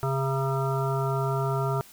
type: harmonic tone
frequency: 134.9 Hz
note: C#3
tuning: 47 cents flat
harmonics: 1 / 3 / 5 / 7 / 9 / 10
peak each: -26 / -31 / -33 / -34 / -36 / -36 dBFS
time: 0.03-1.81 s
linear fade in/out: 0 ms
effects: white hiss -51 dBFS RMS until 1.92 s